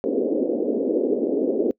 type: band-pass noise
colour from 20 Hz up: white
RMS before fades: -22 dBFS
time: 0.04-1.71 s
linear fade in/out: 0 ms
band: 240 to 510 Hz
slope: 48 dB/octave
effects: noise-tail reverb RT60 0.1 s tail -23 dB re dry